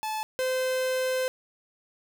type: tone pair in turn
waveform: 45% pulse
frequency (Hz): 867 / 515.5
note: A5 / C5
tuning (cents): -26 / -26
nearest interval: major sixth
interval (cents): 900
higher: first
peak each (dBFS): -29 / -25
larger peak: second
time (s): 0.03-0.23 / 0.39-1.28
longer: second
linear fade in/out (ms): 0
effects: none